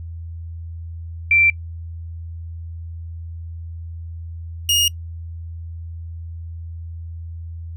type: tone pair in turn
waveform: sine / sawtooth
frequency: 2349 / 2858 Hz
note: D7 / F7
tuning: 0 / +39 cents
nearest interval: minor third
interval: 339 cents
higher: second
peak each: -11 dBFS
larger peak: neither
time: 1.31-1.5 / 4.69-4.88 s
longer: neither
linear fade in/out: 2 ms
effects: noise-tail reverb RT60 0.1 s tail -25 dB re dry + added 83 Hz sine -29 dBFS peak until 7.76 s